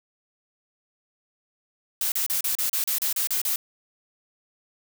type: noise bursts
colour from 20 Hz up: blue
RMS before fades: -25 dBFS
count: 11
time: 2.01-3.56 s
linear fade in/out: 2 ms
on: 110 ms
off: 34 ms
effects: none